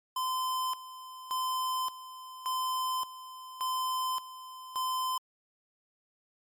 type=tone with tremolo; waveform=square; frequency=1028 Hz; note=C6; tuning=31 cents flat; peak=-30 dBFS; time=0.16-5.18 s; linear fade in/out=5 ms; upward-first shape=square; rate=0.87 Hz; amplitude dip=80%; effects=MP3 96 kbps